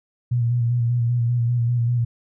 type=tone with vibrato; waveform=sine; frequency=119.6 Hz; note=A#2; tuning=45 cents sharp; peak=-17 dBFS; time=0.31-2.05 s; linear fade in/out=10 ms; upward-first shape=square; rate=5.1 Hz; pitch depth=31 cents each way; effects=none